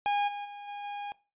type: tone with level steps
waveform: 45% pulse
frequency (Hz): 817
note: G#5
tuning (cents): -29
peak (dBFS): -25 / -35 / -41 / -37 / -35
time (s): 0.06-1.12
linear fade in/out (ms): 0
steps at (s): 0.27 / 0.44 / 0.67 / 0.83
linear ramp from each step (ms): 20
effects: noise-tail reverb RT60 0.3 s tail -19 dB re dry + resampled to 8000 Hz